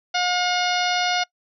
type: harmonic tone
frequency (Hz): 718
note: F5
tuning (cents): +48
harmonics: 1 / 2 / 3 / 4 / 5 / 6 / 7 / 8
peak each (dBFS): -23 / -26 / -28 / -29 / -30 / -31 / -31 / -32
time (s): 0.14-1.24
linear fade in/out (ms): 10
effects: noise-tail reverb RT60 0.1 s tail -24 dB re dry